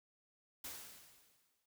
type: noise with exponential decay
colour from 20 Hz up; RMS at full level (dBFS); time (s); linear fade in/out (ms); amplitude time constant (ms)
white; -45; 0.64-1.66; 5; 220
effects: none